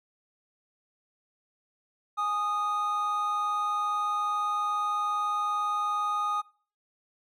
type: tone pair together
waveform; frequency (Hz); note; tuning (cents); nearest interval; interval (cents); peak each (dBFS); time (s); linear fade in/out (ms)
triangle; 831 / 1237.2; G#5 / D#6; +1 / -10; perfect fifth; 689; -32 / -25; 2.17-6.42; 20
effects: noise-tail reverb RT60 0.4 s tail -21 dB re dry